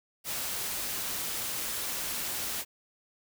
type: noise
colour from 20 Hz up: white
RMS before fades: -34 dBFS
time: 0.24-2.65 s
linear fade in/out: 50 ms
effects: none